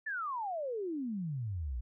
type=exponential sweep; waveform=sine; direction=down; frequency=1800 to 55.4 Hz; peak=-34 dBFS; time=0.06-1.81 s; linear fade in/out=10 ms; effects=none